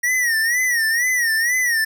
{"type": "tone with vibrato", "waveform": "square", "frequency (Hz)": 1894, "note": "A#6", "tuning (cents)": 27, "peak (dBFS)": -17, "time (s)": [0.03, 1.85], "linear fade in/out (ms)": 10, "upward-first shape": "sine", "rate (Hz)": 2.1, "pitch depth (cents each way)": 120, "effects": []}